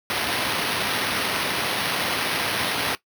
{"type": "noise with sample-and-hold", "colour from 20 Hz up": "blue", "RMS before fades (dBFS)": -25, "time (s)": [0.1, 2.95], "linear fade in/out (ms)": 0, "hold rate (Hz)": 7350, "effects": ["noise-tail reverb RT60 0.1 s tail -17 dB re dry", "high-pass 100 Hz 12 dB/octave"]}